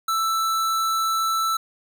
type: tone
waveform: square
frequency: 1323 Hz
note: E6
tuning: 6 cents sharp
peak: -21 dBFS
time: 0.08-1.57 s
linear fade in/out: 5 ms
effects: none